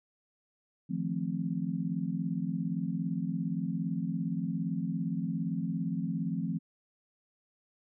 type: chord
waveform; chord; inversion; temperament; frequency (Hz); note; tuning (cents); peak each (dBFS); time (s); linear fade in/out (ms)
sine; F dominant seventh; third; just; 157.15 / 174.61 / 218.3 / 261.9; Eb3 / F3 / A3 / C4; +18 / 0 / -13 / +2; -37 / -33 / -37 / -37; 0.89-6.59; 20
effects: none